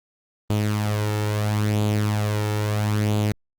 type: tone with flanger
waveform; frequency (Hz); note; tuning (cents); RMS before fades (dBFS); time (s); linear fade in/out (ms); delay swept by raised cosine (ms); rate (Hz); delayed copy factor
sawtooth; 105.3; G#2; +24; -22; 0.5-3.32; 0; 0.27 to 2.27; 0.75; +0.55
effects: Opus 24 kbps